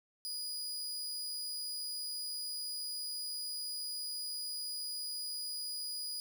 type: tone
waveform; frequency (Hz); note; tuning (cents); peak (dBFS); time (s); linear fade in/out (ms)
sawtooth; 4913; D#8; -23; -35; 0.25-6.2; 0
effects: none